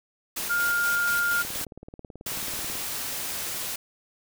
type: noise with tremolo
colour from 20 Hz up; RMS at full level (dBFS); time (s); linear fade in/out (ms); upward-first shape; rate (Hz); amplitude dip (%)
white; -31; 0.36-1.65; 10; square; 4.2; 30
type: tone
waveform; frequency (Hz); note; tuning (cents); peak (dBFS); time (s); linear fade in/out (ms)
sine; 1410; F6; +16; -22; 0.49-1.43; 20
type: click train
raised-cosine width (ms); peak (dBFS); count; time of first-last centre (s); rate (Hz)
2; -28; 25; 1.45-2.754; 18.4
type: noise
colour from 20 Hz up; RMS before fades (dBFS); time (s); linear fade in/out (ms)
white; -32; 2.26-3.76; 5
effects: none